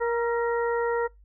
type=harmonic tone with a mistuned harmonic; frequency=470.4 Hz; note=A#4; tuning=16 cents sharp; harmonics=1 / 2 / 3 / 4; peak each=-24 / -30 / -34 / -36 dBFS; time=0-1.08 s; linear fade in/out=20 ms; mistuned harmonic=3; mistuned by=-42 cents; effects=noise-tail reverb RT60 0.2 s tail -26 dB re dry + added 50 Hz sine -51 dBFS peak until 1.24 s